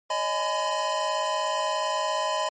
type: tone cluster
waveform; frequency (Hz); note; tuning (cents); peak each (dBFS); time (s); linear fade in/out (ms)
square; 565 / 622 / 839 / 1010; C#5 / D#5 / G#5 / B5; +33 / -1 / +17 / +39; -36 / -30 / -35 / -28; 0.1-2.49; 5
effects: MP3 32 kbps